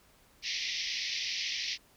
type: band-pass noise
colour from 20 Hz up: white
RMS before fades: -35 dBFS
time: 0.42-1.78 s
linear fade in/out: 50 ms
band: 1900 to 5800 Hz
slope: 96 dB/octave
effects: pink hiss -63 dBFS RMS until 1.96 s